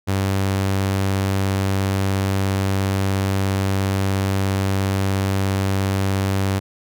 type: tone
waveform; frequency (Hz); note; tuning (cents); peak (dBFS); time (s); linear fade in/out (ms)
sawtooth; 97; G2; -18; -14; 0.07-6.6; 20
effects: none